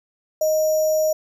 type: tone with sample-and-hold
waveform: sine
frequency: 622.3 Hz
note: D#5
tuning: in tune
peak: -16 dBFS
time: 0.41-1.13 s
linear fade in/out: 5 ms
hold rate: 6300 Hz
effects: none